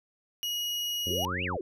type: tone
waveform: 35% pulse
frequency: 2897 Hz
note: F#7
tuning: 37 cents flat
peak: -28 dBFS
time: 0.43-1.25 s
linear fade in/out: 0 ms
type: harmonic tone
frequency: 90.6 Hz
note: F#2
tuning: 36 cents flat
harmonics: 1 / 2 / 3 / 4 / 5 / 6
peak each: -36 / -39 / -41 / -42 / -43 / -44 dBFS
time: 1.06-1.57 s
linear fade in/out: 5 ms
type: exponential two-way sweep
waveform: sine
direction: up then down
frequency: 328.2 to 2960 to 328.2 Hz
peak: -31 dBFS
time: 1.1-1.61 s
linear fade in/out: 2 ms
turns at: 1.44 s
effects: none